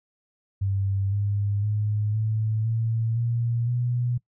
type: tone with pitch steps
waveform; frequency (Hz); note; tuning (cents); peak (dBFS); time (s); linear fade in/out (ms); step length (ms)
sine; 98 / 101.63 / 105.4 / 109.3 / 113.36 / 117.56 / 121.91; G2 / G#2 / G#2 / A2 / A#2 / A#2 / B2; 0 / -37 / +26 / -11 / -48 / +15 / -22; -22; 0.61-4.18; 10; 510
effects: noise-tail reverb RT60 0.1 s tail -21 dB re dry